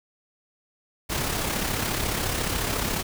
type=noise with amplitude modulation; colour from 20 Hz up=pink; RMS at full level=-25 dBFS; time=1.09-3.03 s; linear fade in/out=20 ms; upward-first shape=sine; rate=34.2 Hz; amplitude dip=45%; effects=none